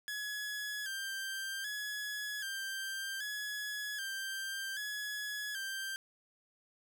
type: tone with vibrato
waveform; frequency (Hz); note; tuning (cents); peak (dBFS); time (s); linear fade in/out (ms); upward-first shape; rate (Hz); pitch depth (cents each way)
sawtooth; 1631; G#6; -32; -34; 0.08-5.96; 0; square; 0.64; 60
effects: none